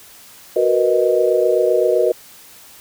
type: chord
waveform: sine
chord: B major seventh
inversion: second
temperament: equal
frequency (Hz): 370 / 466.2 / 493.9 / 622.3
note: F#4 / A#4 / B4 / D#5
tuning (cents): 0 / 0 / 0 / 0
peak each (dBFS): -18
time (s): 0.56-2.12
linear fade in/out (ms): 5
effects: white hiss -43 dBFS RMS until 2.8 s